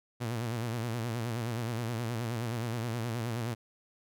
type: tone with vibrato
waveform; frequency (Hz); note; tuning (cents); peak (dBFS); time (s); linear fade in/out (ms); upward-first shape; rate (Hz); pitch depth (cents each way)
sawtooth; 116.54; A#2; 0; -28; 0.2-3.55; 20; sine; 9.5; 94
effects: none